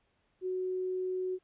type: tone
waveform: sine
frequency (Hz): 370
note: F#4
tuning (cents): 0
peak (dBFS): -31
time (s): 0.41-1.39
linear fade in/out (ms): 50
effects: pink hiss -74 dBFS RMS until 1.43 s + resampled to 8000 Hz